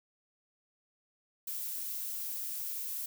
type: noise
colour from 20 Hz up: violet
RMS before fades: -38 dBFS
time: 1.47-3.06 s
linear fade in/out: 5 ms
effects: none